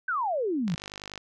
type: exponential sweep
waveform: sine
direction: down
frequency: 1582 to 155.56 Hz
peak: -25 dBFS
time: 0.08-0.75 s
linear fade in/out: 5 ms
type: click train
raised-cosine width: 0.2 ms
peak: -21 dBFS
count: 26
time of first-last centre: 0.68-1.177 s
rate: 50.3 Hz
effects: none